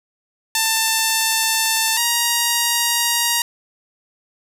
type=tone pair in turn; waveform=5% pulse; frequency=891 / 944 Hz; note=A5 / A#5; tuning=+22 / +22 cents; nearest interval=minor second; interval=100 cents; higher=second; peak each=-4 dBFS; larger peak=neither; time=0.55-1.97 / 1.97-3.42 s; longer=second; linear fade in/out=2 ms; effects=none